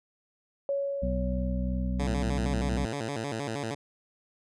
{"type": "tone with exponential decay", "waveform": "sine", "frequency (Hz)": 558, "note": "C#5", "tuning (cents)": 11, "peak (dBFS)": -25, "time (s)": [0.69, 3.09], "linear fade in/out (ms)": 1, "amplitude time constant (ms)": 520}
{"type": "harmonic tone", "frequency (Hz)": 62.9, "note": "B1", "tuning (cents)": 32, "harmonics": [1, 2, 3, 4], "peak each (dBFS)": [-29, -38, -32, -37], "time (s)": [1.02, 2.86], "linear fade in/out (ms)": 10}
{"type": "tone with vibrato", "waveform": "10% pulse", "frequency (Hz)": 126.5, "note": "B2", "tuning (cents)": 42, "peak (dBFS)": -23, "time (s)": [1.99, 3.75], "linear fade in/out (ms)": 10, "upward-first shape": "square", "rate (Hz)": 6.4, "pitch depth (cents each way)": 210}
{"effects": ["resampled to 22050 Hz"]}